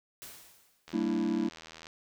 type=noise with exponential decay; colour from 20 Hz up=white; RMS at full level=-44 dBFS; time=0.22-1.05 s; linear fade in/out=0 ms; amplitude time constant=180 ms
type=click train; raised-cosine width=0.2 ms; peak=-29 dBFS; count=81; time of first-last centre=0.88-1.869 s; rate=80.9 Hz
type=chord; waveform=triangle; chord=E half-diminished seventh; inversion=first; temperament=equal with one note detuned; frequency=196 / 230.1 / 293.7 / 329.6 Hz; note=G3 / Bb3 / D4 / E4; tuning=0 / -22 / 0 / 0 cents; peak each=-33 / -30 / -32 / -29 dBFS; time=0.93-1.49 s; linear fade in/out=10 ms
effects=none